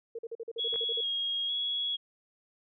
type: tone bursts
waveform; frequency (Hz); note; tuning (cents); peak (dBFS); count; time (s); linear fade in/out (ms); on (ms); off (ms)
sine; 459.3; A#4; -26; -35; 11; 0.15-1.008; 5; 38; 44
type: tone with vibrato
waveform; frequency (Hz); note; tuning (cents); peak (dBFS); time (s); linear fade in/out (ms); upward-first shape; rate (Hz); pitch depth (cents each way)
sine; 3309; G#7; -7; -29; 0.58-1.97; 20; square; 1.1; 20
type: clicks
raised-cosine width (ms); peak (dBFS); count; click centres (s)
0.5; -32; 2; 0.741 / 0.759
effects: none